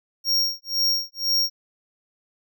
square tone with tremolo, 5570 Hz, F8, 5 cents flat, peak -18 dBFS, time 0.24-1.5 s, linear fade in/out 50 ms, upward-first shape sine, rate 2 Hz, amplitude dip 100%, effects none

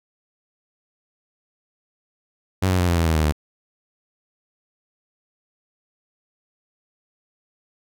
sawtooth tone with pitch steps, 94.5 / 91.54 / 88.68 / 85.91 / 83.22 / 80.62 / 78.1 / 75.66 Hz, F#2 / F#2 / F2 / F2 / E2 / E2 / D#2 / D#2, +37 / -18 / +27 / -28 / +17 / -38 / +7 / -48 cents, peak -13 dBFS, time 2.62-3.324 s, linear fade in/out 10 ms, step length 88 ms, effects none

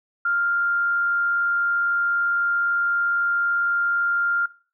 sine tone with frequency modulation, 1396.9 Hz, F6, in tune, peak -19 dBFS, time 0.25-4.46 s, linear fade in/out 5 ms, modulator 76.1 Hz, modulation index 0.22, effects noise-tail reverb RT60 0.4 s tail -20 dB re dry

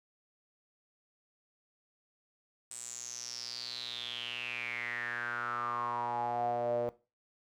sawtooth tone with band-pass filter sweep, 120 Hz, B2, 49 cents flat, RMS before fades -37 dBFS, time 2.71-6.89 s, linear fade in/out 0 ms, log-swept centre 8200 to 540 Hz, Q 8.5, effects noise-tail reverb RT60 0.3 s tail -18 dB re dry

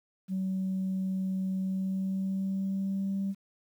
sine tone with pitch glide, 189.2 to 195.65 Hz, F#3 to G3, +39 to -3 cents, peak -27 dBFS, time 0.28-3.35 s, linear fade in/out 50 ms, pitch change +58 cents, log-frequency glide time 1.59-3.23 s, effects tanh soft clip ceiling -25 dBFS + 10-bit

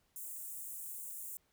white high-pass noise, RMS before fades -45 dBFS, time 0.16-1.37 s, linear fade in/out 0 ms, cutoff 7300 Hz, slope 48 dB/octave, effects pink hiss -75 dBFS RMS until 1.52 s

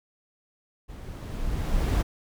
brown noise with level ramp, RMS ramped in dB -40 to -21 dBFS, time 0.88-2.03 s, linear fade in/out 20 ms, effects none

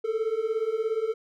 triangle beating tone pair, 432.6 / 449.6 Hz, A4 / A4, -29 / +37 cents, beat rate 17 Hz, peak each -27 / -25 dBFS, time 0.04-1.14 s, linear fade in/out 10 ms, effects none

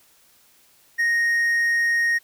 triangle tone, 1864.7 Hz, A#6, in tune, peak -16 dBFS, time 0.98-2.19 s, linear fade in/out 20 ms, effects white hiss -57 dBFS RMS until 2.23 s

